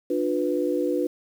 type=chord; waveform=sine; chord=B diminished; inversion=first; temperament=just; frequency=296.3 / 355.6 / 493.9 Hz; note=D4 / F4 / B4; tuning=+15 / +31 / 0 cents; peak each=-26 dBFS; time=0.1-1.07 s; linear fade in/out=5 ms; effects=8-bit